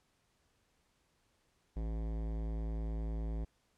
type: tone with hard clipping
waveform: sine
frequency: 54.9 Hz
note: A1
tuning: 3 cents flat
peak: -37 dBFS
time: 1.76-3.45 s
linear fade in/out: 10 ms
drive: 18 dB
effects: pink hiss -75 dBFS RMS until 3.77 s + low-pass 10000 Hz 12 dB/octave